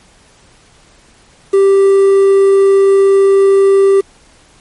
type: tone with quantisation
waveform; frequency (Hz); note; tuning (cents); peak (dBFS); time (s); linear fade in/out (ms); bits
triangle; 392; G4; 0; -3; 1.53-4.01; 10; 5
effects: pink hiss -46 dBFS RMS until 4.6 s + MP3 48 kbps